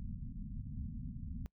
pink low-pass noise, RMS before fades -43 dBFS, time 0-1.46 s, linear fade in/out 0 ms, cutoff 250 Hz, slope 96 dB/octave, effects noise-tail reverb RT60 0.1 s tail -23 dB re dry

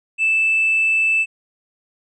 triangle tone, 2637 Hz, E7, in tune, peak -11 dBFS, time 0.18-1.26 s, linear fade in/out 50 ms, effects tanh soft clip ceiling -11 dBFS + resampled to 24000 Hz

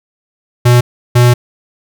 square tone bursts at uneven times, 122 Hz, B2, 21 cents flat, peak -5 dBFS, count 2, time 0.65-0.81 / 1.15-1.34 s, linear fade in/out 10 ms, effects none

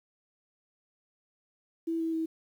sine tone with pitch steps, 329.6 / 326.2 / 322.8 Hz, E4 / E4 / E4, 0 / -18 / -36 cents, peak -28 dBFS, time 1.87-2.26 s, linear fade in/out 10 ms, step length 130 ms, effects 10-bit

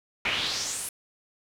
brown noise with band-pass filter sweep, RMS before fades -30 dBFS, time 0.25-0.89 s, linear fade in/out 2 ms, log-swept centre 2300 to 11000 Hz, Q 3.1, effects none

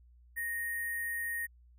sine tone with sample-and-hold, 1864.7 Hz, A#6, in tune, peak -33 dBFS, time 0.36-1.47 s, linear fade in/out 20 ms, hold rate 11025 Hz, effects added 60 Hz sine -57 dBFS peak until 1.78 s

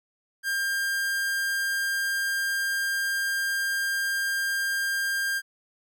45% pulse tone, 1599 Hz, G6, 34 cents sharp, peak -25 dBFS, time 0.43-5.42 s, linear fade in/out 50 ms, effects none

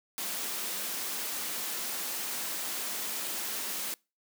white high-pass noise, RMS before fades -35 dBFS, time 0.18-3.94 s, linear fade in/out 0 ms, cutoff 170 Hz, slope 96 dB/octave, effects noise-tail reverb RT60 0.3 s tail -26 dB re dry

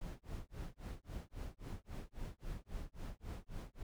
brown noise with tremolo, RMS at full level -43 dBFS, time 0.01-3.83 s, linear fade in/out 5 ms, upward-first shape sine, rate 3.7 Hz, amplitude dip 100%, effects none

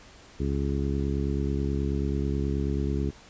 harmonic tone, 69.3 Hz, C#2, in tune, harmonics 1 / 2 / 3 / 4 / 5 / 6, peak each -28 / -31 / -33 / -34 / -35 / -36 dBFS, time 0.39-3.11 s, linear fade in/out 20 ms, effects pink hiss -51 dBFS RMS until 3.29 s + resampled to 16000 Hz

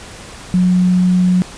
sine tone, 181.6 Hz, F#3, 32 cents flat, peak -9 dBFS, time 0.54-1.42 s, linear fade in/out 0 ms, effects pink hiss -34 dBFS RMS until 1.57 s + resampled to 22050 Hz

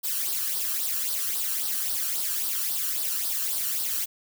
blue noise with flanger, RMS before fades -28 dBFS, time 0.03-4.06 s, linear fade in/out 20 ms, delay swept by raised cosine 0.21 to 0.72 ms, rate 3.7 Hz, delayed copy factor +0.65, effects none

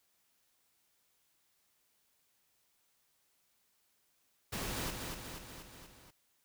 pink noise with echo, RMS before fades -39 dBFS, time 4.52-4.91 s, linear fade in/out 10 ms, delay 240 ms, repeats 5, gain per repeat -4 dB, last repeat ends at 6.11 s, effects white hiss -75 dBFS RMS until 6.44 s

